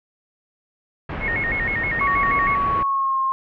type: low-pass noise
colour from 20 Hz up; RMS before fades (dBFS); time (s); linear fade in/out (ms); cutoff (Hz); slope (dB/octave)
pink; -29; 1.09-2.83; 5; 2300; 24
type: tone with vibrato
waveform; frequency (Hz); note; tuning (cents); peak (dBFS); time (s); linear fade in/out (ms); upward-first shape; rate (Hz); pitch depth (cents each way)
sine; 2005; B6; +26; -21; 1.2-2.58; 50; square; 6.3; 140
type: tone with pitch glide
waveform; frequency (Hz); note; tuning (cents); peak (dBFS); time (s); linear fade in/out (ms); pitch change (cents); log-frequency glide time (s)
sine; 1122 to 1066.4; C#6 to C6; +21 to +33; -18; 2.01-3.32; 0; -88; 2.65-3.19
effects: none